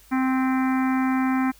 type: harmonic tone with a mistuned harmonic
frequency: 261.1 Hz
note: C4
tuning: 3 cents flat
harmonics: 1 / 3 / 4 / 5 / 6 / 7 / 8 / 9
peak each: -20 / -30 / -32 / -34 / -36 / -37 / -38 / -39 dBFS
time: 0.11-1.52 s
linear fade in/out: 20 ms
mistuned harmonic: 8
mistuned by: -35 cents
effects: added 50 Hz sine -54 dBFS peak until 1.59 s + white hiss -54 dBFS RMS until 1.59 s